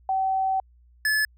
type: tone pair in turn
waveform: sine / square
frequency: 765 / 1723.3 Hz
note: G5 / A6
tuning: -42 / -36 cents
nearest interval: octave + major second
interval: 1406 cents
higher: second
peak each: -21 dBFS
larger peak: neither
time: 0.09-0.6 / 1.05-1.25 s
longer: first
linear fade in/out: 2 ms
effects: added 60 Hz sine -53 dBFS peak until 1.37 s